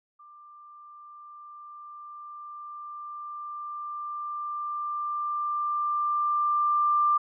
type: tone with level ramp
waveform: sine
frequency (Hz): 1187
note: D6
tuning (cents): +18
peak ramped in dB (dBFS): -48 to -19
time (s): 0.19-7.18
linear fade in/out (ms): 10
effects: none